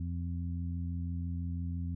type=harmonic tone; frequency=86 Hz; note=F2; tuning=26 cents flat; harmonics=1 / 2 / 3; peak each=-34 / -40 / -44 dBFS; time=0-1.95 s; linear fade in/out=5 ms; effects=none